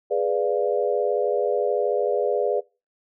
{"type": "chord", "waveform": "sine", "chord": "G# diminished seventh", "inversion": "none", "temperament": "equal", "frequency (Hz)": [415.3, 493.9, 587.3, 698.5], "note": ["G#4", "B4", "D5", "F5"], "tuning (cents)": [0, 0, 0, 0], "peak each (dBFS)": [-24, -24, -25, -30], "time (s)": [0.1, 2.61], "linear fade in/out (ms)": 20, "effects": ["noise-tail reverb RT60 0.3 s tail -24 dB re dry"]}